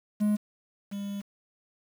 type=tone pair in turn; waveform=triangle; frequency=209.3 / 200.8 Hz; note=G#3 / G3; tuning=+14 / +42 cents; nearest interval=minor second; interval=72 cents; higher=first; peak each=-20 / -30 dBFS; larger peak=first; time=0.2-0.37 / 0.91-1.22 s; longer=second; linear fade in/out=20 ms; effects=8-bit